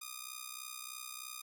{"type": "ring-modulated tone", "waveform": "5% pulse", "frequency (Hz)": 1226, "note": "D#6", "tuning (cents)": -26, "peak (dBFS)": -29, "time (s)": [0.01, 1.42], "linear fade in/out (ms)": 10, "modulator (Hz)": 31.6, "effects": []}